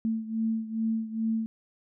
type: beating tone pair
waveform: sine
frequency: 222.6 / 225 Hz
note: A3 / A3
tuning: +20 / +39 cents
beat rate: 2.4 Hz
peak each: -28 / -32 dBFS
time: 0.05-1.46 s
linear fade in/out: 0 ms
effects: none